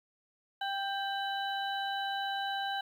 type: harmonic tone with a mistuned harmonic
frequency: 788 Hz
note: G5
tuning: 9 cents sharp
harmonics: 1 / 2 / 4 / 5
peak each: -34 / -38 / -41 / -43 dBFS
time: 0.61-2.81 s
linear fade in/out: 5 ms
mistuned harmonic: 4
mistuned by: -84 cents
effects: 10-bit